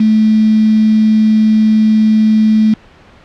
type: tone with quantisation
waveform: sine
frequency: 217.2 Hz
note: A3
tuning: 22 cents flat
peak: -6 dBFS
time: 0-2.74 s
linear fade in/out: 5 ms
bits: 4
effects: pink hiss -42 dBFS RMS until 3.24 s + low-pass 3000 Hz 12 dB/octave